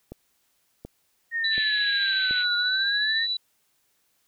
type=click train; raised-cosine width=2 ms; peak=-24 dBFS; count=4; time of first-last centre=0.12-2.31 s; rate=1.37 Hz
type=exponential two-way sweep; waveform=sine; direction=down then up; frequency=1864.7 to 1428 to 1864.7 Hz; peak=-24 dBFS; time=1.31-3.27 s; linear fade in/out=50 ms; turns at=2.56 s
type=tone with tremolo; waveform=sine; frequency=3951 Hz; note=B7; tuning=in tune; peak=-23 dBFS; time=1.44-3.37 s; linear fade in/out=5 ms; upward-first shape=sine; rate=14 Hz; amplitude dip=30%
type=band-pass noise; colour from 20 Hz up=white; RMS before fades=-37 dBFS; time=1.5-2.46 s; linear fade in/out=50 ms; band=1900 to 4100 Hz; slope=96 dB/octave
effects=white hiss -69 dBFS RMS until 4.27 s